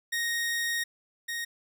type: tone pair in turn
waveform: sawtooth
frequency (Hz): 1866 / 1866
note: A#6 / A#6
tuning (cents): +1 / +1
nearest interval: unison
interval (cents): 0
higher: neither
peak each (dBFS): -24 / -28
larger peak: first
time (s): 0.12-0.84 / 1.28-1.45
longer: first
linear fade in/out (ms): 10
effects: none